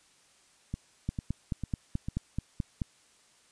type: two click trains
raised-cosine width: 5 ms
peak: -21 / -18 dBFS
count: 4 / 9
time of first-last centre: 0.74-2.085 / 1.09-2.818 s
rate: 2.23 / 4.63 Hz
effects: white hiss -63 dBFS RMS until 3.51 s + resampled to 22050 Hz

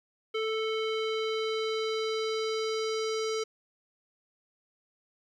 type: tone with low-pass filter sweep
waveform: square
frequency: 440 Hz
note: A4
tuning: in tune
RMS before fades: -31 dBFS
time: 0.34-3.44 s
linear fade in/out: 10 ms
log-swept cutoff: 3000 to 5600 Hz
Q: 2.5
effects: 11-bit

